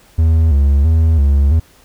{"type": "tone with vibrato", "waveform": "triangle", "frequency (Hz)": 75.3, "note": "D2", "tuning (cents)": 44, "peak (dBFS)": -6, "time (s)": [0.18, 1.6], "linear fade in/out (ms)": 10, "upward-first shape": "square", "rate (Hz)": 1.5, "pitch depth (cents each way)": 120, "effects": ["pink hiss -48 dBFS RMS until 1.84 s"]}